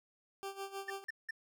20% pulse tone with tremolo, 392 Hz, G4, in tune, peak -34 dBFS, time 0.43-1.04 s, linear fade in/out 0 ms, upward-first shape sine, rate 6.4 Hz, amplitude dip 80%
triangle tone bursts, 1792 Hz, A6, 31 cents sharp, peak -35 dBFS, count 3, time 0.88-1.309 s, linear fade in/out 5 ms, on 23 ms, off 180 ms
effects none

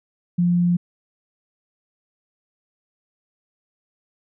sine tone, 175.1 Hz, F3, 5 cents sharp, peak -15 dBFS, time 0.38-0.77 s, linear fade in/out 10 ms, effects none

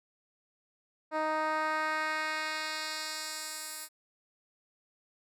10% pulse tone with band-pass filter sweep, 311.1 Hz, D#4, in tune, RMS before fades -34 dBFS, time 1.11-3.89 s, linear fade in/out 50 ms, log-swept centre 700 to 12000 Hz, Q 0.98, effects none

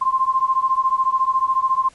sine beating tone pair, 1046.5 / 1060.5 Hz, C6 / C6, 0 / +23 cents, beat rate 14 Hz, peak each -18 / -19 dBFS, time 0.01-1.89 s, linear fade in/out 10 ms, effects pink hiss -51 dBFS RMS until 1.94 s + MP3 48 kbps

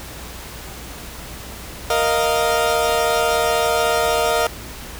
30% pulse chord, Bb suspended fourth, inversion none, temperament equal, 466.2 / 622.3 / 698.5 Hz, Bb4 / Eb5 / F5, 0 / 0 / 0 cents, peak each -18 dBFS, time 1.9-4.47 s, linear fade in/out 2 ms, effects added 60 Hz sine -38 dBFS peak until 4.99 s + pink hiss -35 dBFS RMS until 4.99 s

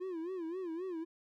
triangle tone with vibrato, 349.2 Hz, F4, in tune, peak -35 dBFS, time 0-1.05 s, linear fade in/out 20 ms, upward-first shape sine, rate 3.8 Hz, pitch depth 150 cents each way, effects none

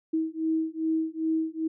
sine beating tone pair, 319.1 / 321.6 Hz, D#4 / E4, +44 / -43 cents, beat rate 2.5 Hz, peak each -28 dBFS, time 0.13-1.68 s, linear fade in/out 10 ms, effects none

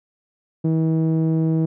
sawtooth tone with low-pass filter, 160.7 Hz, E3, 44 cents flat, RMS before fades -19 dBFS, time 0.64-1.66 s, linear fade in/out 10 ms, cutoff 360 Hz, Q 1.3, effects none

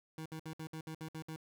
25% pulse tone bursts, 158.6 Hz, D#3, 33 cents sharp, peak -38 dBFS, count 9, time 0.18-1.361 s, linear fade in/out 2 ms, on 77 ms, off 61 ms, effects none

